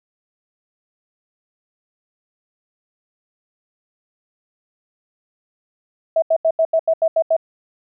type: tone bursts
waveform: sine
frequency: 649 Hz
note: E5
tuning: 27 cents flat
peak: -12 dBFS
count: 9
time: 6.16-7.366 s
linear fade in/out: 5 ms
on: 62 ms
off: 81 ms
effects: none